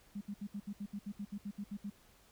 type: tone bursts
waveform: sine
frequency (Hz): 203.4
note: G#3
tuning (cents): -36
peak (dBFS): -38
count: 14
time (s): 0.15-1.902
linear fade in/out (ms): 10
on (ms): 62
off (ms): 68
effects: added 50 Hz sine -70 dBFS peak until 2.31 s + pink hiss -65 dBFS RMS until 2.31 s